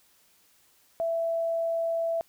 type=tone; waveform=sine; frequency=664 Hz; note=E5; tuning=12 cents sharp; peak=-25 dBFS; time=1-2.21 s; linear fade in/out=0 ms; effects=white hiss -63 dBFS RMS until 2.28 s